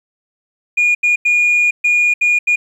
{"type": "tone bursts at uneven times", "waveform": "sine", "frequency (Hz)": 2436, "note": "D#7", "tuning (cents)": -37, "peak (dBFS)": -8, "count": 6, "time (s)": [[0.77, 0.95], [1.03, 1.16], [1.25, 1.71], [1.84, 2.14], [2.21, 2.39], [2.47, 2.56]], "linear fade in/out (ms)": 10, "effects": ["tanh soft clip ceiling -8 dBFS", "8-bit"]}